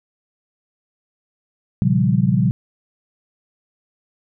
sine chord, G half-diminished seventh, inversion first, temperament equal with one note detuned, 119.61 / 138.59 / 174.61 / 196 Hz, Bb2 / Db3 / F3 / G3, +45 / 0 / 0 / 0 cents, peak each -19 dBFS, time 1.82-2.51 s, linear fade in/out 0 ms, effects none

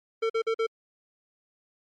square tone bursts, 450.4 Hz, A4, 40 cents sharp, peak -24 dBFS, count 4, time 0.22-0.667 s, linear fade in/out 10 ms, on 78 ms, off 45 ms, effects low-pass 3000 Hz 12 dB/octave + MP3 64 kbps

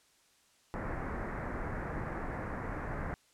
pink low-pass noise, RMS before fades -38 dBFS, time 0.74-3.14 s, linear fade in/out 0 ms, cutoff 2000 Hz, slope 48 dB/octave, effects white hiss -67 dBFS RMS until 3.33 s + low-pass 9000 Hz 12 dB/octave

